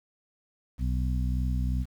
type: harmonic tone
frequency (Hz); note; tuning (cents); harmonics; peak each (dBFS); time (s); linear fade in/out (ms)
62.7; B1; +27; 1 / 2 / 3 / 4; -26 / -32 / -36 / -38; 0.78-1.86; 50
effects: 9-bit